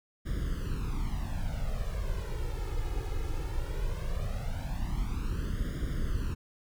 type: noise with flanger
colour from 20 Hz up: brown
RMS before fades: -32 dBFS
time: 0.25-6.35 s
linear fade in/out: 20 ms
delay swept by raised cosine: 0.58 to 2.38 ms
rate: 0.18 Hz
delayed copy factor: +1
effects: none